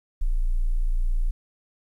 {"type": "tone", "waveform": "sine", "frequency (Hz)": 29, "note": "A#0", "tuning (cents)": -8, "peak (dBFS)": -19, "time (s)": [0.21, 1.31], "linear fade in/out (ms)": 10, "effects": ["10-bit"]}